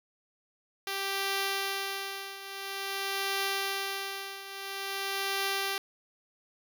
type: tone with tremolo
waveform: 5% pulse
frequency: 392 Hz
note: G4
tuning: in tune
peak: -17 dBFS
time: 0.87-5.78 s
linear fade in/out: 2 ms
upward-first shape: triangle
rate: 0.49 Hz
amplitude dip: 80%
effects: none